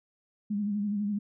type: tone with vibrato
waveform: sine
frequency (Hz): 205.6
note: G#3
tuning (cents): -17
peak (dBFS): -27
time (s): 0.5-1.19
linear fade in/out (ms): 10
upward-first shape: sine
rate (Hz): 12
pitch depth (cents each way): 50
effects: none